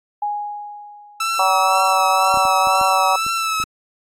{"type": "tone with exponential decay", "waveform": "sine", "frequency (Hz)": 828, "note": "G#5", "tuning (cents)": -5, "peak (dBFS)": -18, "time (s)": [0.22, 1.74], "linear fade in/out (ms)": 5, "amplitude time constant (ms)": 330}
{"type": "tone with vibrato", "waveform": "sawtooth", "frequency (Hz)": 1318.5, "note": "E6", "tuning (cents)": 0, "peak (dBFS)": -15, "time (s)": [1.2, 3.64], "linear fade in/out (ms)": 5, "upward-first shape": "triangle", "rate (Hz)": 2, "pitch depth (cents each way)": 42}
{"type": "harmonic tone", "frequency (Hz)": 189.9, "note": "F#3", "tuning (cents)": 45, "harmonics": [3, 4, 5, 6], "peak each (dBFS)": [-24, -18, -20, -20], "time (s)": [1.39, 3.16], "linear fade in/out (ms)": 2}
{"type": "clicks", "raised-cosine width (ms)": 3, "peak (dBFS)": -24, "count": 8, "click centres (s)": [2.342, 2.373, 2.453, 2.672, 2.813, 3.265, 3.601, 3.639]}
{"effects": ["low-pass 12000 Hz 12 dB/octave", "AAC 48 kbps"]}